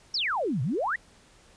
sine exponential two-way sweep, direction down then up, 5700 to 114.7 to 2035 Hz, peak -25 dBFS, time 0.14-0.96 s, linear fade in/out 5 ms, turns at 0.62 s, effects pink hiss -57 dBFS RMS until 1.56 s + resampled to 22050 Hz

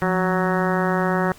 harmonic tone with a mistuned harmonic, 185.8 Hz, F#3, 7 cents sharp, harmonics 1 / 2 / 3 / 4 / 5 / 6 / 7 / 8 / 9 / 10, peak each -22 / -25 / -27 / -28 / -29 / -30 / -30 / -31 / -32 / -32 dBFS, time 0.02-1.32 s, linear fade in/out 0 ms, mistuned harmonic 1, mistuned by -92 cents, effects pink hiss -47 dBFS RMS until 1.38 s + Opus 48 kbps

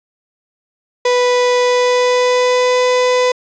35% pulse tone with pitch glide, 493.9 to 500.5 Hz, B4 to B4, 0 to +23 cents, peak -9 dBFS, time 1.05-3.32 s, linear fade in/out 5 ms, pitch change +23 cents, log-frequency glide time 1.61-2.78 s, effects resampled to 16000 Hz + 8-bit

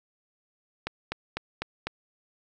click train, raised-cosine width 0.3 ms, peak -14 dBFS, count 5, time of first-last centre 0.87-1.87 s, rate 4 Hz, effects none

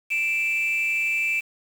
sine tone pair together, 2349 / 2637 Hz, D7 / E7, 0 / 0 cents, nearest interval major second, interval 200 cents, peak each -22 / -23 dBFS, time 0.1-1.41 s, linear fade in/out 20 ms, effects tanh soft clip ceiling -17 dBFS + 7-bit

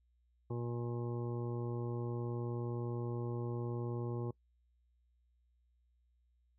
harmonic tone, 119.3 Hz, A#2, 41 cents sharp, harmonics 1 / 2 / 3 / 4 / 5 / 7 / 8 / 9, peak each -38 / -46 / -42 / -47 / -56 / -53 / -61 / -55 dBFS, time 0.5-4.31 s, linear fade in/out 5 ms, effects noise-tail reverb RT60 0.1 s tail -23 dB re dry + added 60 Hz sine -70 dBFS peak until 6.58 s

